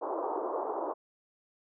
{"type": "band-pass noise", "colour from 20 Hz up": "pink", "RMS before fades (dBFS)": -34, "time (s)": [0.01, 0.94], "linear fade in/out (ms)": 20, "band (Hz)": [340, 1100], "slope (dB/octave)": 48, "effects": []}